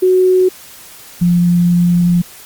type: tone pair in turn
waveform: sine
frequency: 370 / 174.62 Hz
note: F#4 / F3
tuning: 0 / 0 cents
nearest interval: octave + minor second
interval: 1300 cents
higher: first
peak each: -7 / -8 dBFS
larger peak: first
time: 0.02-0.49 / 1.21-2.22 s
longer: second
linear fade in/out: 10 ms
effects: white hiss -37 dBFS RMS until 2.45 s + Opus 32 kbps